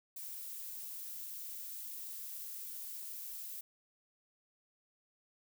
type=noise; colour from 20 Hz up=violet; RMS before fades=-45 dBFS; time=0.16-3.61 s; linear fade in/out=5 ms; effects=none